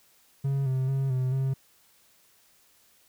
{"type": "tone with pitch steps", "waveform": "triangle", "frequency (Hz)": [137.6, 131, 135.4, 128.5, 133.8], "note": ["C#3", "C3", "C#3", "C3", "C3"], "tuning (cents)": [-12, 2, -40, -31, 39], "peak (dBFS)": -22, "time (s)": [0.44, 1.54], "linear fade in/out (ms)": 10, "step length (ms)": 220, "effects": ["white hiss -62 dBFS RMS until 3.08 s"]}